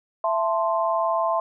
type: chord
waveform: sine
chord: A minor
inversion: second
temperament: equal with one note detuned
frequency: 666.1 / 880 / 1046.5 Hz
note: E5 / A5 / C6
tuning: +18 / 0 / 0 cents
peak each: -23 / -27 / -24 dBFS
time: 0.24-1.4 s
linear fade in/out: 2 ms
effects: none